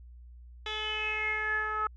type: tone with low-pass filter sweep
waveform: 10% pulse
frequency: 429.4 Hz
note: A4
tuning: 42 cents flat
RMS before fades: -32 dBFS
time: 0.66-1.87 s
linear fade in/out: 2 ms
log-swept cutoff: 3700 to 1300 Hz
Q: 7.9
effects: added 60 Hz sine -47 dBFS peak until 1.96 s